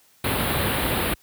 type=band-stop noise; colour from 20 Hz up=pink; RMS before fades=-23 dBFS; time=0.24-1.14 s; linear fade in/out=5 ms; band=4100 to 9400 Hz; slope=48 dB/octave; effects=white hiss -58 dBFS RMS until 1.22 s + high-pass 60 Hz 12 dB/octave